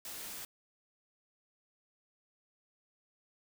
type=noise; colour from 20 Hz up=white; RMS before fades=-44 dBFS; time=0.05-0.45 s; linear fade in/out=2 ms; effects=none